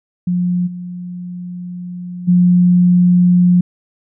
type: tone with level steps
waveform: sine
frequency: 178.1 Hz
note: F3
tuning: 34 cents sharp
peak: -13 / -24 / -7 dBFS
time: 0.27-3.61 s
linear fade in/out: 5 ms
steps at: 0.66 / 2.27 s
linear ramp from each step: 20 ms
effects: none